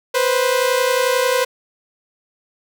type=tone pair together; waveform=sawtooth; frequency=492.1 / 523.3 Hz; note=B4 / C5; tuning=-6 / 0 cents; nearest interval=minor second; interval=106 cents; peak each=-14 dBFS; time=0.14-1.45 s; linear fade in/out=10 ms; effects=none